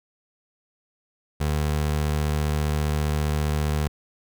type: tone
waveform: 25% pulse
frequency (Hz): 75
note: D2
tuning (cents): +37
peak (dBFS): -18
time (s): 1.4-3.88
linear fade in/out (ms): 10
effects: none